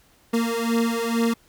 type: beating tone pair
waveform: 30% pulse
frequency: 229.9 / 232.1 Hz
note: A#3 / A#3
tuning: -24 / -7 cents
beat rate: 2.2 Hz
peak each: -21 dBFS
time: 0.33-1.34 s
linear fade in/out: 10 ms
effects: pink hiss -58 dBFS RMS until 1.48 s